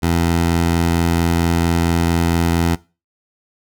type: tone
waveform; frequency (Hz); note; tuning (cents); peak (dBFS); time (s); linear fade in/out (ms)
15% pulse; 84.4; E2; +41; -8; 0.02-2.76; 20
effects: noise-tail reverb RT60 0.3 s tail -20 dB re dry